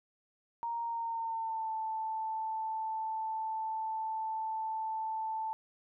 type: tone with pitch glide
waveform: sine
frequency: 932.3 to 881.5 Hz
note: A#5 to A5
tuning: 0 to +3 cents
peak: -33 dBFS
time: 0.63-5.53 s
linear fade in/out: 0 ms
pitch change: -97 cents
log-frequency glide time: 0.83-1.74 s
effects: none